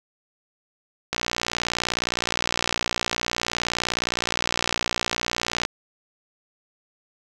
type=click train; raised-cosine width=0.2 ms; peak=-5 dBFS; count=270; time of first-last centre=1.13-5.651 s; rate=59.5 Hz; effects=none